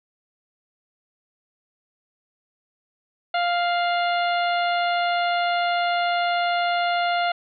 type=harmonic tone with a mistuned harmonic; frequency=698.5 Hz; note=F5; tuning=in tune; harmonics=1 / 2 / 3 / 4 / 5 / 6; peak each=-21 / -27 / -31 / -33 / -35 / -37 dBFS; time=3.34-7.32 s; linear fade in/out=5 ms; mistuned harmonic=4; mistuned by=+28 cents; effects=none